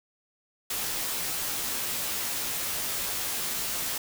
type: noise with comb filter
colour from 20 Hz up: white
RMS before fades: -31 dBFS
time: 0.7-3.98 s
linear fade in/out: 5 ms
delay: 15 ms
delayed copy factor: -0.6
effects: none